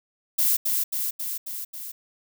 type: noise with echo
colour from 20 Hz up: violet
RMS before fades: -21 dBFS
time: 0.38-0.57 s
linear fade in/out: 10 ms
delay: 270 ms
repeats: 5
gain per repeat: -3 dB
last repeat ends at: 1.92 s
effects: none